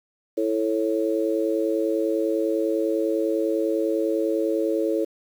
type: harmonic tone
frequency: 110 Hz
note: A2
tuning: in tune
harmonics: 3 / 4 / 5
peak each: -24 / -25 / -26 dBFS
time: 0.37-5.05 s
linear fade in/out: 10 ms
effects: 8-bit